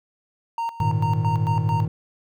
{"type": "tone with tremolo", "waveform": "triangle", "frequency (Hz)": 924, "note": "A#5", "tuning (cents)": -16, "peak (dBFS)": -21, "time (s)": [0.58, 1.85], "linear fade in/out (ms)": 2, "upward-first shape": "square", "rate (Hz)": 4.5, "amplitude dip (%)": 80}
{"type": "chord", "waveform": "triangle", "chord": "Ab suspended second", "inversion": "none", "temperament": "equal", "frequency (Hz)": [103.83, 116.54, 155.56], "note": ["Ab2", "Bb2", "Eb3"], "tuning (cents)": [0, 0, 0], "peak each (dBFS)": -22, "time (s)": [0.8, 1.88], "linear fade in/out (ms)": 5}
{"effects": []}